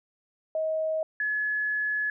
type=tone pair in turn; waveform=sine; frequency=633 / 1703.6 Hz; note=D#5 / G#6; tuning=+30 / +44 cents; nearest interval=octave + perfect fourth; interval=1714 cents; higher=second; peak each=-25 dBFS; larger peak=neither; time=0.55-1.03 / 1.2-2.1 s; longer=second; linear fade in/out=2 ms; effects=none